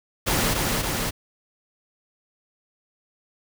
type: noise with echo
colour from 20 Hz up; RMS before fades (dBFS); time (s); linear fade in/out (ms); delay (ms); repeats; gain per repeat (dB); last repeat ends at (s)
pink; -22; 0.26-0.55; 20; 280; 2; -2; 1.11
effects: none